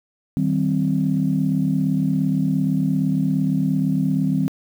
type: chord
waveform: sine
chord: C minor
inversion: first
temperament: equal with one note detuned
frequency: 155.56 / 192.96 / 261.6 Hz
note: Eb3 / G3 / C4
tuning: 0 / -27 / 0 cents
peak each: -21 dBFS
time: 0.37-4.48 s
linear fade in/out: 0 ms
effects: tanh soft clip ceiling -8 dBFS + 8-bit